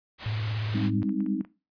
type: low-pass noise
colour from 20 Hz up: white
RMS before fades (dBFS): -41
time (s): 0.18-0.91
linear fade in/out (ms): 50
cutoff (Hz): 3900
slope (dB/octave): 24
type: tone with vibrato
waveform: sine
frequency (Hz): 108.1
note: A2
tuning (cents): -30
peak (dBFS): -27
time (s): 0.26-1.03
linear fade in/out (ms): 0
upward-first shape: triangle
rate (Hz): 17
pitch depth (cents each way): 81
type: chord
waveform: sine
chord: Ab major seventh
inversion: third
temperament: equal with one note detuned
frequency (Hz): 196 / 204.7 / 261.6 / 311.1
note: G3 / Ab3 / C4 / Eb4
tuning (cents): 0 / -25 / 0 / 0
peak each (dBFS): -31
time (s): 0.74-1.42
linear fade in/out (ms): 10
type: clicks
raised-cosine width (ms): 0.5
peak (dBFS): -35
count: 6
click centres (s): 1.021 / 1.093 / 1.205 / 1.263 / 1.41 / 1.449
effects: noise-tail reverb RT60 0.3 s tail -18 dB re dry + resampled to 11025 Hz